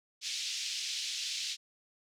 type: band-pass noise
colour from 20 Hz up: white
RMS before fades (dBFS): -37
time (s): 0.21-1.57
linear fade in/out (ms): 50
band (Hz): 2700 to 5800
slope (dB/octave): 24
effects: none